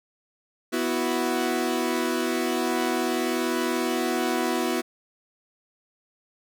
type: chord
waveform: sawtooth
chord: B suspended fourth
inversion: none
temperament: equal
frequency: 246.9 / 329.6 / 370 Hz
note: B3 / E4 / F#4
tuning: 0 / 0 / 0 cents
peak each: -24 / -24 / -24 dBFS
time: 0.72-4.82 s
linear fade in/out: 20 ms
effects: none